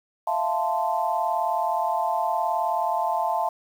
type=chord; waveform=sine; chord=F major seventh; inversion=third; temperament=equal with one note detuned; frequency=659.3 / 698.5 / 880 / 1038.7 Hz; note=E5 / F5 / A5 / C6; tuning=0 / 0 / 0 / -13 cents; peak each=-29 / -27 / -25 / -30 dBFS; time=0.27-3.49 s; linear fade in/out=5 ms; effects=8-bit